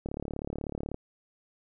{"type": "click train", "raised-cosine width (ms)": 2, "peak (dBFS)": -21, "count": 33, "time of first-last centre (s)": [0.06, 0.944], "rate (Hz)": 36.2, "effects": []}